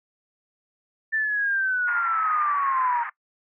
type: linear sweep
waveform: sine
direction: down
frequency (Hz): 1782 to 930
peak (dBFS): -21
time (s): 1.12-3.04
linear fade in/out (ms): 20
type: band-pass noise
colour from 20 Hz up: pink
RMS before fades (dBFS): -33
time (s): 1.87-3.1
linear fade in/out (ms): 10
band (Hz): 940 to 2000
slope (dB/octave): 48
effects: noise-tail reverb RT60 0.1 s tail -20 dB re dry